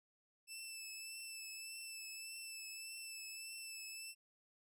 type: tone with vibrato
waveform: 15% pulse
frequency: 2641 Hz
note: E7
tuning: 3 cents sharp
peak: -40 dBFS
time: 0.47-4.15 s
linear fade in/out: 50 ms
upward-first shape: triangle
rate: 1.7 Hz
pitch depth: 30 cents each way
effects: none